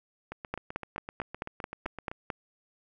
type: two click trains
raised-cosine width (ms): 0.5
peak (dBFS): -17 / -23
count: 9 / 15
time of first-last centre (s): 0.54-2.302 / 0.32-2.115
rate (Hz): 4.54 / 7.8
effects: none